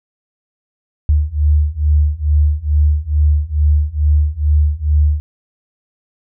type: beating tone pair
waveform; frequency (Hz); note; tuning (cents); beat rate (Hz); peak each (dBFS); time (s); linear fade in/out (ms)
sine; 73.6 / 75.9; D2 / D#2; +4 / -42; 2.3; -14 / -13; 1.09-5.2; 0
effects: none